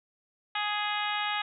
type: harmonic tone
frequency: 416.5 Hz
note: G#4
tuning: 5 cents sharp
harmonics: 2 / 3 / 4 / 5 / 6 / 7 / 8 / 9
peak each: -33 / -35 / -36 / -37 / -38 / -38 / -39 / -40 dBFS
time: 0.55-1.42 s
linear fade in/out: 5 ms
effects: none